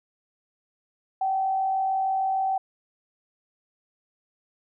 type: tone with frequency modulation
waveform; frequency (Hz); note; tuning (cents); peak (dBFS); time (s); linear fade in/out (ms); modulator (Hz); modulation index
sine; 768; G5; -36; -22; 1.21-2.58; 5; 46.6; 0.32
effects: none